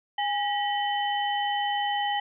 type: tone cluster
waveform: sine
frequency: 819 / 1924 / 3039 Hz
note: G#5 / B6 / F#7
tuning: -24 / -46 / +46 cents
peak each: -26 / -32 / -32 dBFS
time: 0.18-2.2 s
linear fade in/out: 5 ms
effects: none